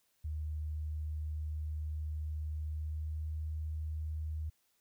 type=tone with pitch glide; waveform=sine; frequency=76.7 to 77.68 Hz; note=D#2 to D#2; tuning=-24 to -2 cents; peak=-35 dBFS; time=0.24-4.5 s; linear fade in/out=10 ms; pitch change=+22 cents; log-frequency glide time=2.58-3.27 s; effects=white hiss -75 dBFS RMS until 4.8 s